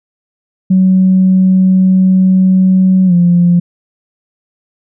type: tone with pitch glide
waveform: sine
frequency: 187.2 to 174.66 Hz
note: F#3 to F3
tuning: +20 to 0 cents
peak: -4 dBFS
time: 0.7-3.6 s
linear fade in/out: 10 ms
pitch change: -120 cents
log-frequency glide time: 3.06-3.13 s
effects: tanh soft clip ceiling 0 dBFS